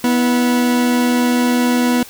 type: tone pair together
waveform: 40% pulse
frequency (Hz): 245.3 / 325.6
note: B3 / E4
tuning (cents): -12 / -21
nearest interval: perfect fourth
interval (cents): 491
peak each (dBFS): -12 / -23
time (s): 0.04-2.03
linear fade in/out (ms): 2
effects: white hiss -38 dBFS RMS until 2.09 s